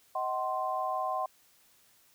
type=chord; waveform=sine; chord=C diminished; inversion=first; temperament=just; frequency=627.9 / 753.5 / 1046.5 Hz; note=Eb5 / Gb5 / C6; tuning=+16 / +31 / 0 cents; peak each=-36 / -33 / -33 dBFS; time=0.15-1.26 s; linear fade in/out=5 ms; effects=white hiss -64 dBFS RMS until 2.14 s